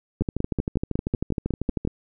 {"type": "two click trains", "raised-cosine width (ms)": 3, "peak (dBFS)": [-11, -12], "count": [10, 22], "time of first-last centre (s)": [[0.22, 1.874], [0.21, 1.851]], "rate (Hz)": [5.44, 12.8], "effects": []}